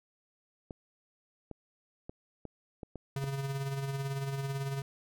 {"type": "clicks", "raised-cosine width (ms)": 2, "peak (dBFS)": -28, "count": 7, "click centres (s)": [0.708, 1.513, 2.095, 2.453, 2.832, 2.957, 3.241]}
{"type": "tone with tremolo", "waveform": "square", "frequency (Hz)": 137.4, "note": "C#3", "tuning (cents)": -15, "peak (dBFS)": -32, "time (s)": [3.16, 4.82], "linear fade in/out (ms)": 2, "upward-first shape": "sine", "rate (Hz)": 18, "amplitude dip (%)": 45}
{"effects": []}